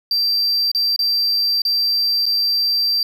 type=tone with dropouts; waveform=triangle; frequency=4699 Hz; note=D8; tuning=in tune; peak=-14 dBFS; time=0.11-3.03 s; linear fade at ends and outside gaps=2 ms; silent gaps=0.716-0.748 / 0.962-0.991 / 1.619-1.651 / 2.257-2.263 s; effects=none